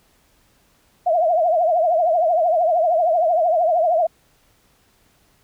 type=tone with vibrato; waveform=sine; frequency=672 Hz; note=E5; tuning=33 cents sharp; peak=-14 dBFS; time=1.06-4.07 s; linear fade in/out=10 ms; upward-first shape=triangle; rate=13 Hz; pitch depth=160 cents each way; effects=pink hiss -59 dBFS RMS until 5.43 s